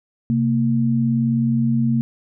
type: tone pair together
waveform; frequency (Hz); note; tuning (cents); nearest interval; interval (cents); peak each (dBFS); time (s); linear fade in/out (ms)
sine; 130.81 / 229.8; C3 / A#3; 0 / -25; minor seventh; 975; -20 / -17; 0.3-2.01; 0
effects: none